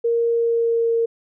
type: tone with pitch glide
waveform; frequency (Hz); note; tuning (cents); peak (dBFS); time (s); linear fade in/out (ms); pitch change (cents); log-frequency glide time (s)
sine; 466.2 to 460.6; A#4 to A#4; 0 to -21; -16; 0.04-1.06; 10; -21; 0.28-0.94
effects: none